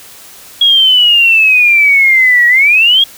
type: exponential two-way sweep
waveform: sine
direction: down then up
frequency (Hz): 3322 to 1902 to 3322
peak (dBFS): -4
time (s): 0.61-3.04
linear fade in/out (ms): 5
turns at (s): 2.47
effects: white hiss -35 dBFS RMS until 3.17 s